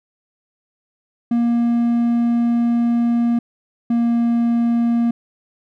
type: tone pair in turn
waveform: triangle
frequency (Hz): 235.9 / 234.7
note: A#3 / A#3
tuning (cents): +21 / +12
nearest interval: unison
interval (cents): 9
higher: first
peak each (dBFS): -12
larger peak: neither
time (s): 1.31-3.39 / 3.9-5.11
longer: first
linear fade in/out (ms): 5
effects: none